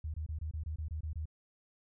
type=tone bursts; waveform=sine; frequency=77.78 Hz; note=D#2; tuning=in tune; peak=-35 dBFS; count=10; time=0.04-1.256 s; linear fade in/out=5 ms; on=100 ms; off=24 ms; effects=none